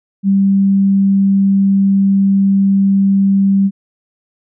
sine tone, 196 Hz, G3, in tune, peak -8 dBFS, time 0.23-3.71 s, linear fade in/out 50 ms, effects none

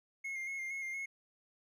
triangle tone with vibrato, 2142 Hz, C7, 40 cents sharp, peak -36 dBFS, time 0.24-1.06 s, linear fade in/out 10 ms, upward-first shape square, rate 4.3 Hz, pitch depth 26 cents each way, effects none

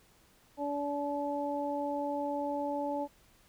harmonic tone, 287.4 Hz, D4, 37 cents flat, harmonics 1 / 2 / 3, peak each -36 / -35 / -36 dBFS, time 0.57-3.08 s, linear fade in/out 50 ms, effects pink hiss -64 dBFS RMS until 3.48 s

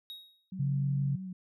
triangle tone with exponential decay, 3777 Hz, A#7, 22 cents sharp, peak -37 dBFS, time 0.1-0.5 s, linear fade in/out 0 ms, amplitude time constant 85 ms
sine tone with vibrato, 185 Hz, F#3, in tune, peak -37 dBFS, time 0.52-1.33 s, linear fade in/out 5 ms, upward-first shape sine, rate 4.6 Hz, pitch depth 39 cents each way
sine tone, 138.59 Hz, C#3, in tune, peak -27 dBFS, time 0.59-1.16 s, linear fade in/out 10 ms
effects none

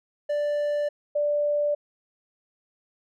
triangle / sine tone pair in turn, 587.3 / 587.3 Hz, D5 / D5, 0 / 0 cents, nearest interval unison, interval 0 cents, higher neither, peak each -21 dBFS, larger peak neither, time 0.29-0.89 / 1.15-1.75 s, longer neither, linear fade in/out 10 ms, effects none

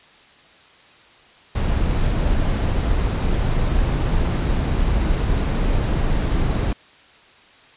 brown noise, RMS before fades -19 dBFS, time 1.55-6.73 s, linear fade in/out 5 ms, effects white hiss -49 dBFS RMS until 7.76 s + resampled to 8000 Hz

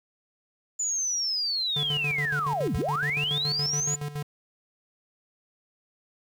sine linear two-way sweep, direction down then up, 7050 to 51.91 to 7050 Hz, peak -25 dBFS, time 0.79-3.96 s, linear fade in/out 10 ms, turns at 2.76 s
square tone with tremolo, 146.4 Hz, D3, 5 cents flat, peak -30 dBFS, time 1.76-4.23 s, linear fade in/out 5 ms, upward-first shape square, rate 7.1 Hz, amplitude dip 70%
effects 9-bit

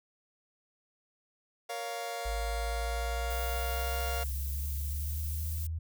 sawtooth chord, Bb minor, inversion none, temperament just, 466.2 / 559.4 / 699.2 Hz, Bb4 / Db5 / F5, 0 / +16 / +2 cents, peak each -38 / -38 / -33 dBFS, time 1.69-4.24 s, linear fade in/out 10 ms
sine exponential sweep, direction up, 52.4 to 81.6 Hz, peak -32 dBFS, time 2.25-5.79 s, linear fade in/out 10 ms
violet noise, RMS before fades -42 dBFS, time 3.3-5.67 s, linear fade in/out 5 ms
effects none

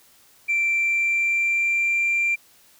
sine tone with pitch glide, 2349 to 2369 Hz, D7 to D7, 0 to +14 cents, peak -17 dBFS, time 0.48-2.36 s, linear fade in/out 20 ms, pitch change +14 cents, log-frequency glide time 0.7-2.07 s, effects tanh soft clip ceiling -16 dBFS + white hiss -55 dBFS RMS until 2.79 s

